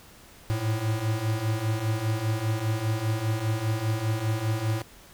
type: beating tone pair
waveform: square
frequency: 106.9 / 111.9 Hz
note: A2 / A2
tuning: -49 / +30 cents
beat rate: 5 Hz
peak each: -31 / -27 dBFS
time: 0.5-4.82 s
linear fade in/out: 0 ms
effects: pink hiss -51 dBFS RMS until 5.13 s